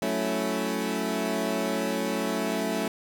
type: chord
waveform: 20% pulse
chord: F# minor seventh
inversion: none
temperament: equal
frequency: 185 / 220 / 277.2 / 329.6 Hz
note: F#3 / A3 / C#4 / E4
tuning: 0 / 0 / 0 / 0 cents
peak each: -28 / -25 / -27 / -29 dBFS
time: 0.02-2.88 s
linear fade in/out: 2 ms
effects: none